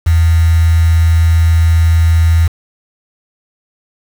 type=tone with quantisation; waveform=sine; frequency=82.41 Hz; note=E2; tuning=in tune; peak=-6 dBFS; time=0.06-2.48 s; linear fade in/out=10 ms; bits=4; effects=none